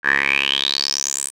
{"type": "tone with band-pass filter sweep", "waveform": "10% pulse", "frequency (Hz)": 69.3, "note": "C#2", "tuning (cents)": 0, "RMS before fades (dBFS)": -20, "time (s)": [0.03, 1.31], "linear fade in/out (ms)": 50, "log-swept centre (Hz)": [1600, 8900], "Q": 8.4, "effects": []}